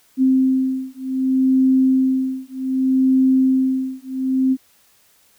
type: beating tone pair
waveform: sine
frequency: 261.6 / 262.25 Hz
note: C4 / C4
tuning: 0 / +4 cents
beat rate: 0.65 Hz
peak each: -17 dBFS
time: 0.17-4.57 s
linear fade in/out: 50 ms
effects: white hiss -56 dBFS RMS until 5.38 s